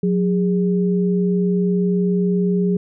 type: tone pair together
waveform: sine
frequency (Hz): 181.6 / 409.4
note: F#3 / G#4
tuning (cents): -32 / -25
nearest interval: octave + major second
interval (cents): 1407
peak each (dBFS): -16 / -21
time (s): 0.03-2.77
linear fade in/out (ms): 5
effects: none